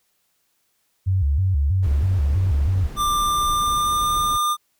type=tone with vibrato; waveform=sine; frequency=81.9 Hz; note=E2; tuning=11 cents flat; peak=-16 dBFS; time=1.06-2.88 s; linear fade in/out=20 ms; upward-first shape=square; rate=3.1 Hz; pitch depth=250 cents each way
type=noise; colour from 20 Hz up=brown; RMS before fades=-32 dBFS; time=1.82-4.38 s; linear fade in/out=20 ms
type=tone with pitch glide; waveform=square; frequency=1187 to 1203.6 Hz; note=D6 to D6; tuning=+18 to +42 cents; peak=-19 dBFS; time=2.96-4.57 s; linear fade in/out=50 ms; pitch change=+24 cents; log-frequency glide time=3.11-4.13 s
effects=white hiss -68 dBFS RMS until 4.79 s